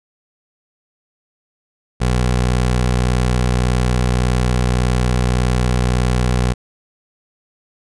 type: tone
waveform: 20% pulse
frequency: 61.74 Hz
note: B1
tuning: in tune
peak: -9 dBFS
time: 2-6.54 s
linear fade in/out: 20 ms
effects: resampled to 24000 Hz